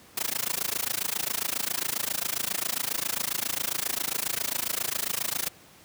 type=noise with amplitude modulation; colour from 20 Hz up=white; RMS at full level=-26 dBFS; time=0.17-5.49 s; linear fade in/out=5 ms; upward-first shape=sine; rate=27.4 Hz; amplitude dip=100%; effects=pink hiss -53 dBFS RMS until 5.84 s + high-pass 100 Hz 12 dB/octave

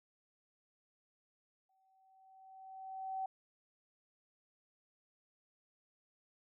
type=tone with exponential growth; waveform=sine; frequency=764 Hz; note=G5; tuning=45 cents flat; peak=-35 dBFS; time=1.69-3.26 s; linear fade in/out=5 ms; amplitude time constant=340 ms; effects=none

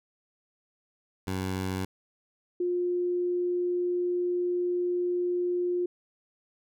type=tone pair in turn; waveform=15% pulse / sine; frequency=94 / 354.9 Hz; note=F#2 / F4; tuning=+28 / +28 cents; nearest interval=octave + major seventh; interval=2300 cents; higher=second; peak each=-23 / -25 dBFS; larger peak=first; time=1.27-1.85 / 2.6-5.86 s; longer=second; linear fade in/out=5 ms; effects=none

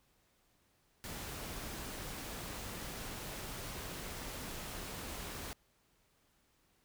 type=noise; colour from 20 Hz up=pink; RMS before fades=-44 dBFS; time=1.04-5.53 s; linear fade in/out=0 ms; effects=pink hiss -73 dBFS RMS until 6.84 s

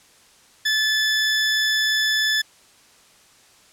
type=tone; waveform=20% pulse; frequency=1737 Hz; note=A6; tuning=23 cents flat; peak=-13 dBFS; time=0.65-2.42 s; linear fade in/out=10 ms; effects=white hiss -53 dBFS RMS until 3.72 s + low-pass 9000 Hz 12 dB/octave

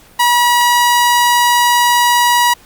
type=tone; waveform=sawtooth; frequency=965 Hz; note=B5; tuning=40 cents flat; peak=-5 dBFS; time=0.19-2.54 s; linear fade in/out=10 ms; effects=pink hiss -44 dBFS RMS until 2.65 s + Opus 48 kbps

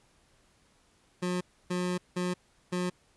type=tone bursts at uneven times; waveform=25% pulse; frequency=179.8 Hz; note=F#3; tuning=49 cents flat; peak=-25 dBFS; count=4; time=1.22-1.41 / 1.7-1.98 / 2.16-2.34 / 2.72-2.9 s; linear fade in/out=10 ms; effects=pink hiss -66 dBFS RMS until 3.16 s + resampled to 24000 Hz

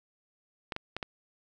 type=clicks; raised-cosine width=0.3 ms; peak=-18 dBFS; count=4; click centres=0.722 / 0.764 / 0.966 / 1.028 s; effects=none

